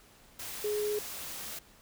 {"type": "tone in noise", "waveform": "sine", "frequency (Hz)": 419, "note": "G#4", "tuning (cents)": 15, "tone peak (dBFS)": -29, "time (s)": [0.64, 0.99], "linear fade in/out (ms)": 5, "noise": "white", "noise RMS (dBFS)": -41, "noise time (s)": [0.39, 1.59], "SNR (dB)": 9, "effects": ["pink hiss -59 dBFS RMS until 1.81 s"]}